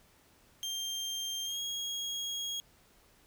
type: tone with pitch glide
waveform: 30% pulse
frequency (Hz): 3180 to 3288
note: G7 to G#7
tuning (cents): +24 to -18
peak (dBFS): -32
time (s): 0.63-2.6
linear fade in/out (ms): 0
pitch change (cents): +58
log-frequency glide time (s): 1.44-1.6
effects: pink hiss -64 dBFS RMS until 3.26 s